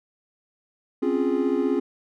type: chord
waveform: triangle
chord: Db major seventh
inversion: third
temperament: equal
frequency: 261.6 / 277.2 / 349.2 / 415.3 Hz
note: C4 / Db4 / F4 / Ab4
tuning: 0 / 0 / 0 / 0 cents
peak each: -24 dBFS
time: 1.02-1.8 s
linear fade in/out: 10 ms
effects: none